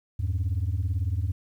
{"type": "beating tone pair", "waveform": "sine", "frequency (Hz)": [82.41, 100.41], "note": ["E2", "G2"], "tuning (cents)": [0, 42], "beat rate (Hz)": 18, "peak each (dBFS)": -25, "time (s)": [0.19, 1.32], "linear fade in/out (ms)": 10, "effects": ["tanh soft clip ceiling -21 dBFS", "10-bit"]}